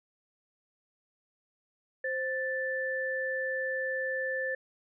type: tone pair together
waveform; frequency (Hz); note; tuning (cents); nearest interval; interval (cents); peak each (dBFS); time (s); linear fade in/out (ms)
sine; 523.3 / 1760; C5 / A6; 0 / 0; octave + major sixth; 2100; -33 / -32; 2.04-4.55; 5
effects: none